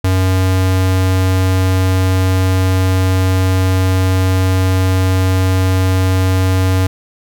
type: tone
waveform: square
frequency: 93.5 Hz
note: F#2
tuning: 19 cents sharp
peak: -11 dBFS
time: 0.04-6.87 s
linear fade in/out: 5 ms
effects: none